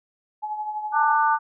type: tone with tremolo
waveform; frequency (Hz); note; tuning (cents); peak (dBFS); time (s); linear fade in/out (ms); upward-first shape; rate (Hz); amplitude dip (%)
sine; 850; G#5; +40; -24; 0.42-1.17; 20; triangle; 12; 60
type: harmonic tone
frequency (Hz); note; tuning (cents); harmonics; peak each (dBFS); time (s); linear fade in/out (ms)
297.2; D4; +21; 3 / 4 / 5; -19 / -22 / -25; 0.92-1.39; 50
effects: none